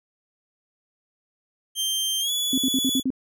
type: tone with pitch glide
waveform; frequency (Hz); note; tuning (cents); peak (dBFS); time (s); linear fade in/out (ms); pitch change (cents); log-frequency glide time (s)
sawtooth; 3150 to 3415; G7 to G#7; +8 to +48; -20; 1.75-3.03; 50; +140; 2.2-2.31
type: tone bursts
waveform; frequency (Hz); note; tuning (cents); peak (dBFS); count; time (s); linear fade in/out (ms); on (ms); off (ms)
sine; 261.6; C4; 0; -20; 6; 2.53-3.104; 2; 49; 56
effects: none